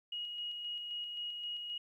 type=tone with tremolo; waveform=sine; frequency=2890 Hz; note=F#7; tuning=41 cents flat; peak=-37 dBFS; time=0.12-1.78 s; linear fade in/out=5 ms; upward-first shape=square; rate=3.8 Hz; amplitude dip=30%; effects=12-bit